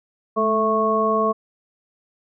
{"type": "harmonic tone with a mistuned harmonic", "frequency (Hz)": 220, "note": "A3", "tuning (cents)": 0, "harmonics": [1, 2, 3, 5], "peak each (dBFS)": [-25, -22, -23, -20], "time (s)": [0.36, 1.33], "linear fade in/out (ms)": 20, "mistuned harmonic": 1, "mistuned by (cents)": -41, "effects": []}